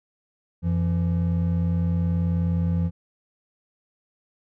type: tone pair together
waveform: triangle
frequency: 89.6 / 169.62 Hz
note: F2 / E3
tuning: +45 / +50 cents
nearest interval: major seventh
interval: 1105 cents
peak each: -21 dBFS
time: 0.62-2.91 s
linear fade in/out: 50 ms
effects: none